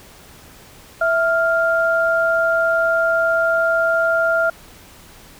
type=tone pair together; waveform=sine; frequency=659.2 / 1396.9 Hz; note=E5 / F6; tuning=0 / 0 cents; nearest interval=octave + minor second; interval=1300 cents; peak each=-17 dBFS; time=1.01-4.5 s; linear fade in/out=5 ms; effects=pink hiss -44 dBFS RMS until 5.39 s